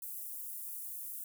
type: high-pass noise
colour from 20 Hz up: pink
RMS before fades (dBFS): -43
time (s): 0.02-1.24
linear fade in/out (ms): 2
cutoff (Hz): 11000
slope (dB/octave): 24
effects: none